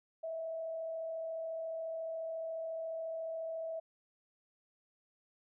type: tone with frequency modulation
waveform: sine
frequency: 651 Hz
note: E5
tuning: 22 cents flat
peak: -37 dBFS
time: 0.23-3.8 s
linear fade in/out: 10 ms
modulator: 34.2 Hz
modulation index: 0.29
effects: none